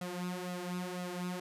sawtooth tone with flanger, 179.5 Hz, F3, 48 cents sharp, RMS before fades -39 dBFS, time 0.01-1.4 s, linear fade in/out 5 ms, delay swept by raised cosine 1.5 to 4.8 ms, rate 2 Hz, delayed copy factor +0.7, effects resampled to 32000 Hz

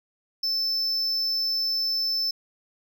triangle tone, 5280 Hz, E8, 2 cents sharp, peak -22 dBFS, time 0.43-2.31 s, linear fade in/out 5 ms, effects none

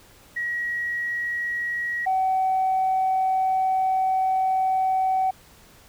sine tone pair in turn, 1907 / 756.8 Hz, A#6 / F#5, +39 / +39 cents, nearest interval octave + major third, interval 1600 cents, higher first, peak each -24 / -18 dBFS, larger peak second, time 0.36-2.06 / 2.06-5.31 s, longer second, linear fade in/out 10 ms, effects tanh soft clip ceiling -15 dBFS + pink hiss -52 dBFS RMS until 5.88 s

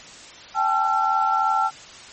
sine tone cluster, 782 / 865 / 1353 Hz, G5 / A5 / E6, -4 / -30 / +45 cents, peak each -23 / -22 / -21 dBFS, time 0.54-1.71 s, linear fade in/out 50 ms, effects white hiss -42 dBFS RMS until 2.12 s + MP3 32 kbps

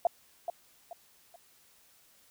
sine tone with echo, 689 Hz, F5, 24 cents flat, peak -21 dBFS, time 0.05-0.07 s, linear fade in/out 2 ms, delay 430 ms, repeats 3, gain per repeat -9 dB, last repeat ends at 1.36 s, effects white hiss -63 dBFS RMS until 2.3 s

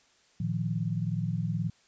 sine chord, Bb suspended fourth, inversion none, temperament equal with one note detuned, 113.81 / 155.56 / 174.61 Hz, Bb2 / Eb3 / F3, -41 / 0 / 0 cents, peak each -32 dBFS, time 0.4-1.7 s, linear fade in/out 5 ms, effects white hiss -64 dBFS RMS until 1.87 s + resampled to 16000 Hz

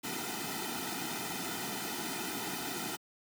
pink noise with comb filter, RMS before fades -37 dBFS, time 0.03-2.97 s, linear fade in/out 20 ms, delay 1.8 ms, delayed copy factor -1, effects high-pass 200 Hz 12 dB/octave

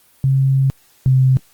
sine tone pair in turn, 134.6 / 130.77 Hz, C3 / C3, +49 / -1 cents, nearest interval unison, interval 50 cents, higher first, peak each -11 / -9 dBFS, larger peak second, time 0.24-0.7 / 1.06-1.37 s, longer first, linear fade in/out 0 ms, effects white hiss -53 dBFS RMS until 1.53 s + Opus 32 kbps

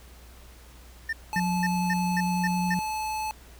triangle tone bursts, 1804 Hz, A6, 43 cents sharp, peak -24 dBFS, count 7, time 1.09-2.743 s, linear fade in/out 5 ms, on 39 ms, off 230 ms
square tone, 865 Hz, A5, 30 cents flat, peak -29 dBFS, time 1.33-3.31 s, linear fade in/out 0 ms
sine tone with vibrato, 180 Hz, F#3, 47 cents flat, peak -25 dBFS, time 1.36-2.79 s, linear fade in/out 0 ms, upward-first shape square, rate 11 Hz, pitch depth 9 cents each way
effects added 60 Hz sine -48 dBFS peak until 3.59 s + pink hiss -53 dBFS RMS until 3.59 s

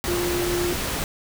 sine tone in noise, 350.7 Hz, F4, 7 cents sharp, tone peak -23 dBFS, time 0.08-0.73 s, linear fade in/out 0 ms, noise pink, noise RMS -27 dBFS, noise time 0.04-1.04 s, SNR +1 dB, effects none

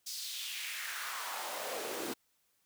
pink noise with high-pass filter sweep, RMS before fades -40 dBFS, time 0.06-2.14 s, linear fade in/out 10 ms, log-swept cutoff 5300 to 290 Hz, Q 2.5, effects white hiss -75 dBFS RMS until 2.65 s

